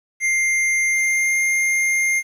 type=tone with pitch glide; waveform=square; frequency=2100 to 2115 Hz; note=C7 to C7; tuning=+6 to +18 cents; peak=-17 dBFS; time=0.2-2.23 s; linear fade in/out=50 ms; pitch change=+12 cents; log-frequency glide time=0.91-1.38 s; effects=low-pass 11000 Hz 12 dB/octave + 9-bit